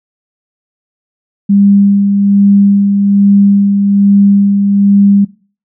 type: tone with tremolo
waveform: sine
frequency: 200.2 Hz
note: G3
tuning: 37 cents sharp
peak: -3 dBFS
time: 1.49-5.25 s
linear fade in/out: 10 ms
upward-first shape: sine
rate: 1.2 Hz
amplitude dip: 40%
effects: noise-tail reverb RT60 0.4 s tail -21 dB re dry